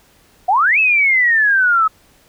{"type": "exponential two-way sweep", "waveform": "sine", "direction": "up then down", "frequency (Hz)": [698.5, 2638, 1271], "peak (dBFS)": -10, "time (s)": [0.48, 1.88], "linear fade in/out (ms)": 10, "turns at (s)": 0.79, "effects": ["pink hiss -52 dBFS RMS until 2.28 s"]}